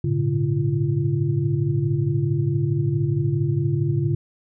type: tone cluster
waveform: sine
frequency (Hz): 105.4 / 118.1 / 142.7 / 342.1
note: G#2 / A#2 / D3 / F4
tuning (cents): +26 / +23 / -49 / -36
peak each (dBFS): -26 / -25 / -21 / -28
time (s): 0.04-4.15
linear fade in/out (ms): 5
effects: none